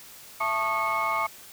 sine tone cluster, 666 / 880 / 1102 / 1221 / 2192 Hz, E5 / A5 / C#6 / D#6 / C#7, +18 / 0 / -11 / -33 / -20 cents, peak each -32 / -29 / -28 / -28 / -29 dBFS, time 0.4-1.27 s, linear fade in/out 10 ms, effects tanh soft clip ceiling -18 dBFS + white hiss -47 dBFS RMS until 1.52 s

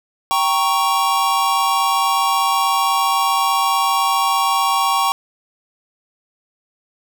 square chord, G diminished, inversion none, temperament equal, 784 / 932.3 / 1108.7 Hz, G5 / Bb5 / Db6, 0 / 0 / 0 cents, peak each -21 / -22 / -18 dBFS, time 0.31-5.12 s, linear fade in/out 0 ms, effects none

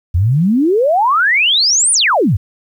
sine exponential two-way sweep, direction up then down, 80.2 to 9750 to 80.2 Hz, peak -9 dBFS, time 0.14-2.37 s, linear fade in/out 10 ms, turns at 1.92 s, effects 8-bit

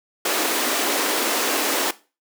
pink high-pass noise, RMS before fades -22 dBFS, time 0.25-1.91 s, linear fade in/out 5 ms, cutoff 260 Hz, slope 48 dB/octave, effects noise-tail reverb RT60 0.3 s tail -17 dB re dry

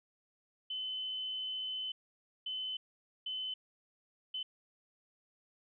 sine tone bursts at uneven times, 3038 Hz, F#7, 45 cents sharp, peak -36 dBFS, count 4, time 0.7-1.92 / 2.46-2.77 / 3.26-3.54 / 4.34-4.43 s, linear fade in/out 5 ms, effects none

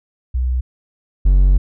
sine / triangle tone pair in turn, 62.8 / 46.78 Hz, B1 / F#1, +30 / +20 cents, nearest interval perfect fourth, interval 510 cents, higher first, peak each -15 / -6 dBFS, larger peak second, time 0.34-0.61 / 1.25-1.58 s, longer second, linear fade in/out 10 ms, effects none

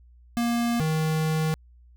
square tone pair in turn, 236 / 157.51 Hz, A#3 / D#3, +22 / +22 cents, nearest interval perfect fifth, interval 700 cents, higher first, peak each -23 / -23 dBFS, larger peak neither, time 0.37-0.8 / 0.8-1.54 s, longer second, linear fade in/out 0 ms, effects added 60 Hz sine -50 dBFS peak until 1.96 s

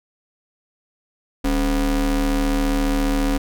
square ring-modulated tone, 119.7 Hz, A#2, 46 cents sharp, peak -15 dBFS, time 1.44-3.38 s, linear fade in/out 10 ms, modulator 157 Hz, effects none

